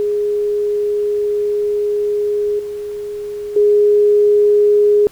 sine tone with level steps, 414.6 Hz, G#4, 3 cents flat, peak -14 / -22 / -8 dBFS, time 0-5.07 s, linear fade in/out 0 ms, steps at 2.59 / 3.56 s, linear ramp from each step 5 ms, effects pink hiss -45 dBFS RMS until 5.11 s

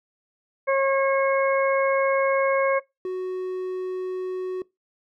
harmonic tone, 543 Hz, C#5, 36 cents flat, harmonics 1 / 2 / 3 / 4, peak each -19 / -26 / -31 / -29 dBFS, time 0.67-2.8 s, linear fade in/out 20 ms
triangle tone, 370 Hz, F#4, in tune, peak -24 dBFS, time 3.05-4.62 s, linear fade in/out 2 ms
effects noise-tail reverb RT60 0.2 s tail -22 dB re dry

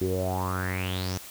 sawtooth tone with low-pass filter sweep, 92.5 Hz, F#2, in tune, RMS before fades -29 dBFS, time 0.01-1.18 s, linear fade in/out 5 ms, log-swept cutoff 350 to 6200 Hz, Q 7.7, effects white hiss -44 dBFS RMS until 1.3 s

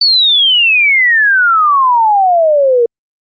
sine exponential sweep, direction down, 4565 to 460 Hz, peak -6 dBFS, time 0.01-2.86 s, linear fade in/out 5 ms, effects Opus 48 kbps

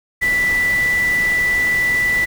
sine tone in noise, 1975.5 Hz, B6, in tune, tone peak -14 dBFS, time 0.21-2.26 s, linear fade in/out 20 ms, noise pink, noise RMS -29 dBFS, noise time 0.21-2.26 s, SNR +12 dB, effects none

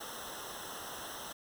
pink noise with comb filter, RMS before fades -44 dBFS, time 0-1.33 s, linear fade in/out 10 ms, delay 0.43 ms, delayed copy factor -0.9, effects none

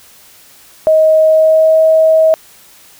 sine tone with pitch glide, 630 to 638.1 Hz, D#5 to D#5, +21 to +44 cents, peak -5 dBFS, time 0.87-2.34 s, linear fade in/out 0 ms, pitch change +23 cents, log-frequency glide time 1.21-1.82 s, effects white hiss -42 dBFS RMS until 2.99 s

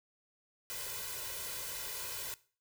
white noise with comb filter, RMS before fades -41 dBFS, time 0.7-2.34 s, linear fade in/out 0 ms, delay 2 ms, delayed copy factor +0.85, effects noise-tail reverb RT60 0.4 s tail -19 dB re dry

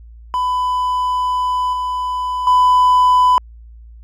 triangle tone with level steps, 1000 Hz, B5, 21 cents sharp, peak -13 / -16 / -6 dBFS, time 0.34-3.38 s, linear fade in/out 0 ms, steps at 1.73 / 2.47 s, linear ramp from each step 2 ms, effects tanh soft clip ceiling -2 dBFS + added 57 Hz sine -36 dBFS peak until 4.03 s

